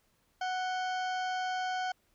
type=harmonic tone with a mistuned harmonic; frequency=740 Hz; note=F#5; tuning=in tune; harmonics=1 / 2 / 3 / 4 / 6 / 7 / 8 / 9; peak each=-32 / -38 / -48 / -45 / -50 / -52 / -56 / -57 dBFS; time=0.41-1.92 s; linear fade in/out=5 ms; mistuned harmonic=4; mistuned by=+95 cents; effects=pink hiss -72 dBFS RMS until 2.14 s